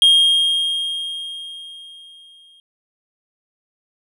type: tone with exponential decay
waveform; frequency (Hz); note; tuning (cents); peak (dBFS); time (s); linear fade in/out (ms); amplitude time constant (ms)
triangle; 3234; G#7; -47; -6; 0.02-2.6; 1; 560
effects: none